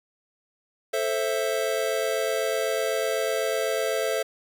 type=chord; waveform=square; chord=A minor; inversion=none; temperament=just; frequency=440 / 528 / 660 Hz; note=A4 / C5 / E5; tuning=0 / +16 / +2 cents; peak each=-29 dBFS; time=0.93-4.23 s; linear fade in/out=10 ms; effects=10-bit